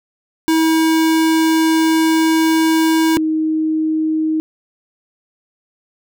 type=tone pair in turn; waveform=square / sine; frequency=321.4 / 314.4 Hz; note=E4 / D#4; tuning=-44 / +18 cents; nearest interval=unison; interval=38 cents; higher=first; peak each=-12 / -14 dBFS; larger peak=first; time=0.48-3.17 / 3.17-4.4 s; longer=first; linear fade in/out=0 ms; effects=none